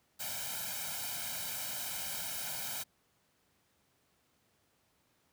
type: noise with comb filter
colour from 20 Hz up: white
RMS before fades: -39 dBFS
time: 0.19-2.84 s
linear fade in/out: 20 ms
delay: 1.3 ms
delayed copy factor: +0.85
effects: pink hiss -73 dBFS RMS until 5.32 s + high-pass 80 Hz 12 dB/octave